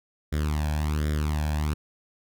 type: tone with flanger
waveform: sawtooth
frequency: 75.5 Hz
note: D2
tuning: 48 cents sharp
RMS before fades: -26 dBFS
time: 0.32-1.74 s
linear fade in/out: 10 ms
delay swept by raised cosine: 0.56 to 1.23 ms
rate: 1.3 Hz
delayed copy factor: +0.8
effects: none